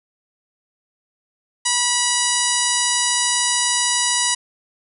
harmonic tone, 973 Hz, B5, 26 cents flat, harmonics 1 / 2 / 3 / 4 / 5 / 6 / 7 / 8 / 9 / 10, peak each -26 / -26 / -26 / -26 / -26 / -26 / -26 / -26 / -26 / -26 dBFS, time 1.65-4.35 s, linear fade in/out 10 ms, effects none

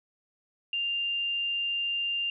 sine tone, 2794 Hz, F7, in tune, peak -27 dBFS, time 0.73-2.3 s, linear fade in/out 2 ms, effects none

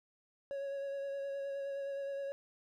triangle tone with vibrato, 554.4 Hz, C#5, in tune, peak -35 dBFS, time 0.51-2.32 s, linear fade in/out 0 ms, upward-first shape sine, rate 9.6 Hz, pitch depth 17 cents each way, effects none

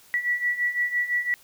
sine beating tone pair, 1944 / 1949.9 Hz, B6 / B6, -28 / -23 cents, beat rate 5.9 Hz, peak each -28 / -24 dBFS, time 0.14-1.34 s, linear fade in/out 0 ms, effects white hiss -54 dBFS RMS until 1.43 s

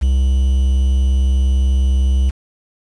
triangle tone with quantisation, 65.6 Hz, C2, 5 cents sharp, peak -9 dBFS, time 0.01-2.31 s, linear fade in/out 20 ms, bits 6, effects resampled to 24000 Hz

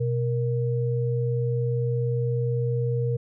sine tone pair together, 124.57 / 468.7 Hz, B2 / A#4, +15 / +9 cents, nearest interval octave + major seventh, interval 2294 cents, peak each -23 / -28 dBFS, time 0-3.17 s, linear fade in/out 10 ms, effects none

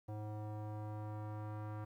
square tone with low-pass filter sweep, 106.3 Hz, G#2, 41 cents sharp, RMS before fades -44 dBFS, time 0.08-1.85 s, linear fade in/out 10 ms, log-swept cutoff 740 to 1200 Hz, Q 1.9, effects 12-bit

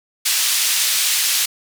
pink band-pass noise, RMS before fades -18 dBFS, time 0.25-1.46 s, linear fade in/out 10 ms, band 3100 to 14000 Hz, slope 12 dB/octave, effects none

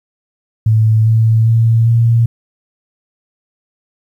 sine tone with pitch steps, 110 / 111.99 / 114.01 / 116.07 Hz, A2 / A2 / A#2 / A#2, 0 / +31 / -38 / -7 cents, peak -7 dBFS, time 0.66-2.26 s, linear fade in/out 5 ms, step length 400 ms, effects 8-bit

